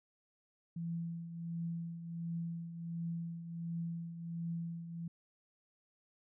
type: tone with tremolo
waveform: sine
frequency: 168 Hz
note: E3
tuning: 33 cents sharp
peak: -35 dBFS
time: 0.76-5.08 s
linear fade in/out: 5 ms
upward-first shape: triangle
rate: 1.4 Hz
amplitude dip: 65%
effects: none